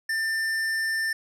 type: tone with hard clipping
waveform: sine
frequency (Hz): 1790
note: A6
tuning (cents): +29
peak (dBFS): -26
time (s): 0.09-1.13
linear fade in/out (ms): 5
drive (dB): 12
effects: none